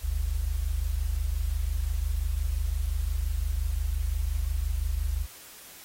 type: tone pair together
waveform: sine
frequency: 46.94 / 72.7 Hz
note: F#1 / D2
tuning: +26 / -17 cents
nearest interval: minor sixth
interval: 757 cents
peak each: -28 dBFS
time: 0.01-5.27 s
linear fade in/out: 50 ms
effects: white hiss -48 dBFS RMS until 5.84 s + AAC 48 kbps

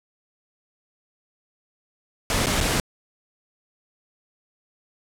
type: noise with dropouts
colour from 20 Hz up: pink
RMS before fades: -22 dBFS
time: 2.3-2.8 s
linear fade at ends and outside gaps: 1 ms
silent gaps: 2.46-2.468 / 2.605-2.61 s
effects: low-pass 11000 Hz 12 dB/octave

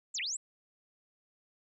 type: linear two-way sweep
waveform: sine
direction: down then up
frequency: 8150 to 1864.7 to 8150 Hz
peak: -33 dBFS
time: 0.14-0.37 s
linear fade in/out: 10 ms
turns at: 0.2 s
effects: none

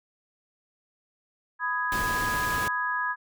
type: chord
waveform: sine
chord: G# minor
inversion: first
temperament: just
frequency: 996.7 / 1245.9 / 1661.2 Hz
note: B5 / D#6 / G#6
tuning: +16 / +2 / 0 cents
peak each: -30 / -33 / -28 dBFS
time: 1.59-3.16 s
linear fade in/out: 50 ms
type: noise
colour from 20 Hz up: pink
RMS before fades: -33 dBFS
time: 1.92-2.68 s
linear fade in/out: 0 ms
effects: none

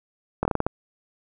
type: slowing click train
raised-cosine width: 1 ms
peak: -8 dBFS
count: 7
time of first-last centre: 0.43-0.666 s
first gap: 22 ms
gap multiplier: 1.23
effects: none

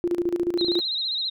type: tone with tremolo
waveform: sine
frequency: 347.6 Hz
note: F4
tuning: 8 cents flat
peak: -19 dBFS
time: 0.04-0.8 s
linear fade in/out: 0 ms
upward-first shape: square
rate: 14 Hz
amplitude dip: 75%
type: tone with vibrato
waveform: sine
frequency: 3939 Hz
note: B7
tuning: 5 cents flat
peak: -24 dBFS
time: 0.58-1.3 s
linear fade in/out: 10 ms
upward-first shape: sine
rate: 15 Hz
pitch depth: 100 cents each way
effects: none

